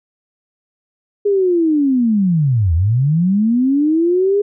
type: linear two-way sweep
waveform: sine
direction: down then up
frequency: 414.3 to 77.78 to 414.3 Hz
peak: -11 dBFS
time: 1.25-4.42 s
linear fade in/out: 10 ms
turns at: 2.74 s
effects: none